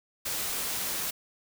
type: noise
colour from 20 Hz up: white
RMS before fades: -32 dBFS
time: 0.25-1.11 s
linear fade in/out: 10 ms
effects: none